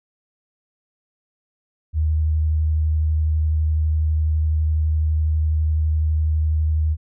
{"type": "tone with vibrato", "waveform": "sine", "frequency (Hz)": 77.78, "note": "D#2", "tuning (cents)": 0, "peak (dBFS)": -16, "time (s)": [1.93, 6.97], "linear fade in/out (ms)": 50, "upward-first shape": "sine", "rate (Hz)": 12, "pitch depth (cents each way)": 14, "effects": []}